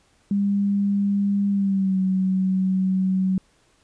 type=tone with pitch glide; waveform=sine; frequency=200.6 to 188.25 Hz; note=G3 to F#3; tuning=+40 to +30 cents; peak=-18 dBFS; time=0.31-3.38 s; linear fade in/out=2 ms; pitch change=-110 cents; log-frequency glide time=1.5-1.99 s; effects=pink hiss -61 dBFS RMS until 3.83 s + resampled to 22050 Hz